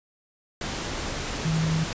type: tone in noise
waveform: sine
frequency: 160 Hz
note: D#3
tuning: 49 cents sharp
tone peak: -22 dBFS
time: 1.45-1.84 s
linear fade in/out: 2 ms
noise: pink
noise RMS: -31 dBFS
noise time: 0.61-1.93 s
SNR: +6 dB
effects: resampled to 16000 Hz